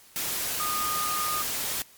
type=tone in noise; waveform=sine; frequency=1227 Hz; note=D#6; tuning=25 cents flat; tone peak=-28 dBFS; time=0.6-1.42 s; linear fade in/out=0 ms; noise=white; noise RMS=-30 dBFS; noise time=0.16-1.82 s; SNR=-1 dB; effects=white hiss -54 dBFS RMS until 1.97 s + MP3 96 kbps